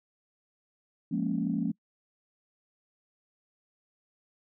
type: chord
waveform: sine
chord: Bb minor seventh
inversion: second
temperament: equal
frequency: 174.61 / 207.7 / 233.1 / 277.2 Hz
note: F3 / Ab3 / Bb3 / Db4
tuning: 0 / 0 / 0 / 0 cents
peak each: -32 dBFS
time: 1.11-1.72 s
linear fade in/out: 10 ms
effects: noise-tail reverb RT60 0.1 s tail -26 dB re dry + tanh soft clip ceiling -17 dBFS

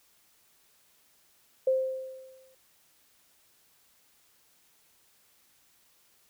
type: tone with exponential decay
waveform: sine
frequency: 523.3 Hz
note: C5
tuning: in tune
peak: -20 dBFS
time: 1.67-2.55 s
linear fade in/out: 5 ms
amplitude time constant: 190 ms
effects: white hiss -65 dBFS RMS until 6.29 s

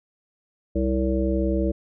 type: harmonic tone with a mistuned harmonic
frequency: 65.41 Hz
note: C2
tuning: in tune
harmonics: 1 / 3 / 5 / 7 / 9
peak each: -24 / -27 / -25 / -30 / -29 dBFS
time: 0.75-1.72 s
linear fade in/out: 10 ms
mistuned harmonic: 9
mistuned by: -57 cents
effects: none

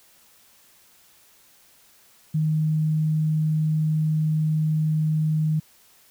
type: tone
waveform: sine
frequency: 155.56 Hz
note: D#3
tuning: in tune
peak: -19 dBFS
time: 2.34-5.6 s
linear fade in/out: 10 ms
effects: white hiss -56 dBFS RMS until 6.1 s

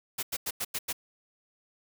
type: noise bursts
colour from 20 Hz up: white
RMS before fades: -32 dBFS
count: 6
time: 0.18-0.929 s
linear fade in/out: 10 ms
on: 49 ms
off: 91 ms
effects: none

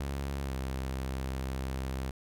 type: tone with pitch glide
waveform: sawtooth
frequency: 69 to 65.96 Hz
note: C#2 to C2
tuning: -7 to +15 cents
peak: -29 dBFS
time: 0-2.11 s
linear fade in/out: 5 ms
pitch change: -78 cents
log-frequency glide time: 0.43-0.52 s
effects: none

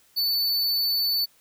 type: tone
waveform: square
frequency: 4493 Hz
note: C#8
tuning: 23 cents sharp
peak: -22 dBFS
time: 0.16-1.26 s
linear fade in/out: 20 ms
effects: white hiss -60 dBFS RMS until 1.4 s

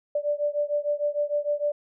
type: beating tone pair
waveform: sine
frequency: 584 / 590.6 Hz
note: D5 / D5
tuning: -10 / +10 cents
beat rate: 6.6 Hz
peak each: -26 / -27 dBFS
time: 0.15-1.72 s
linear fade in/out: 5 ms
effects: none

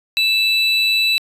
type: tone pair together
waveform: triangle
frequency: 2637 / 3951 Hz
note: E7 / B7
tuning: 0 / 0 cents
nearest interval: perfect fifth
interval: 700 cents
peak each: -15 dBFS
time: 0.17-1.18 s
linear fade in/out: 0 ms
effects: resampled to 32000 Hz

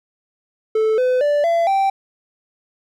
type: tone with pitch steps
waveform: triangle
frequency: 437.9 / 505.9 / 584.5 / 675.3 / 780.2 Hz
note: A4 / B4 / D5 / E5 / G5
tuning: -8 / +42 / -8 / +42 / -8 cents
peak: -12 dBFS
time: 0.75-1.9 s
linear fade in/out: 5 ms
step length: 230 ms
effects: none

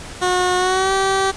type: tone with pitch glide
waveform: 15% pulse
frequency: 363 to 386.8 Hz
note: F#4 to G4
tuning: -33 to -23 cents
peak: -9 dBFS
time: 0.21-1.32 s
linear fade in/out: 20 ms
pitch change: +110 cents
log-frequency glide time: 0.57-0.92 s
effects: pink hiss -34 dBFS RMS until 1.36 s + resampled to 22050 Hz

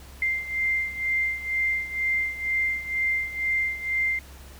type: beating tone pair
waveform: sine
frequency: 2093 / 2095.1 Hz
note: C7 / C7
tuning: 0 / +2 cents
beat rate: 2.1 Hz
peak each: -25 / -29 dBFS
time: 0.22-4.19 s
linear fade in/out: 2 ms
effects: added 67 Hz sine -44 dBFS peak until 4.59 s + pink hiss -49 dBFS RMS until 4.59 s

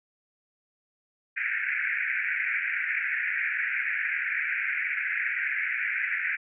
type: band-pass noise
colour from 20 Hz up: white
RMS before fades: -29 dBFS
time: 1.36-6.37 s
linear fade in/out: 20 ms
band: 1500 to 2400 Hz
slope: 96 dB/octave
effects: none

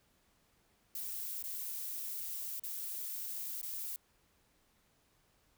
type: noise with dropouts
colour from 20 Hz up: violet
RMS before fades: -41 dBFS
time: 0.95-3.96 s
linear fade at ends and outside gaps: 1 ms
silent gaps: 1.426-1.439 / 2.596-2.636 / 3.614-3.629 s
effects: pink hiss -72 dBFS RMS until 5.57 s

